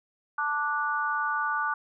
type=chord; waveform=sine; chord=D major; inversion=second; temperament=just; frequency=881 / 1174.7 / 1468.3 Hz; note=A5 / D6 / F#6; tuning=+2 / 0 / -14 cents; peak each=-32 / -29 / -29 dBFS; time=0.38-1.74 s; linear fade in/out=5 ms; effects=none